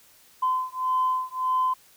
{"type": "beating tone pair", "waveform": "sine", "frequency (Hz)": [1024, 1025.7], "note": ["C6", "C6"], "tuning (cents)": [-38, -35], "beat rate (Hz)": 1.7, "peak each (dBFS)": -25, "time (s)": [0.42, 1.74], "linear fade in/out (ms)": 10, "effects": ["tanh soft clip ceiling -15 dBFS", "white hiss -56 dBFS RMS until 1.96 s"]}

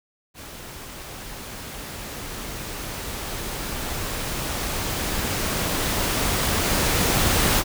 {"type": "noise with level ramp", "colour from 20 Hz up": "pink", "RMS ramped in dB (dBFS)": [-39, -19], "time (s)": [0.34, 7.64], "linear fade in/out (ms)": 50, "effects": []}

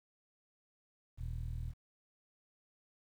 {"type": "tone with low-pass filter", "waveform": "sawtooth", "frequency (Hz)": 40.31, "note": "E1", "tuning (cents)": -38, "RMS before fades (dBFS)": -40, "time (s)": [1.17, 1.74], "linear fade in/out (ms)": 50, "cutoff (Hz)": 110, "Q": 3.2, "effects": ["11-bit"]}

